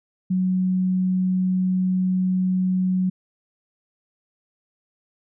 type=tone; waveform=sine; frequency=185 Hz; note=F#3; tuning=in tune; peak=-18 dBFS; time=0.3-3.1 s; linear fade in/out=10 ms; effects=none